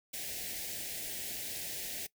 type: band-stop noise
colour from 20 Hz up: white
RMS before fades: -40 dBFS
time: 0.13-2.07 s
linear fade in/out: 10 ms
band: 780 to 1700 Hz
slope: 48 dB/octave
effects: noise-tail reverb RT60 0.1 s tail -20 dB re dry